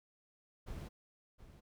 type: noise with echo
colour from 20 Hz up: brown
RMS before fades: -45 dBFS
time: 0.66-0.89 s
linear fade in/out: 20 ms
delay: 720 ms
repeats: 1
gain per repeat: -12 dB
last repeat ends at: 1.61 s
effects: none